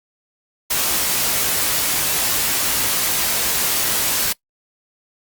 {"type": "noise with comb filter", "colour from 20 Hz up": "white", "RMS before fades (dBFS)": -19, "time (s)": [0.7, 4.33], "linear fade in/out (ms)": 10, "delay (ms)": 19, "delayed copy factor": 0.5, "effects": ["noise-tail reverb RT60 0.1 s tail -22 dB re dry", "Opus 48 kbps"]}